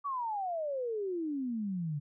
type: exponential sweep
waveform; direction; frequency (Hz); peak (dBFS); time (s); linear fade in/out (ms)
sine; down; 1162 to 141; -32; 0.04-2; 20
effects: none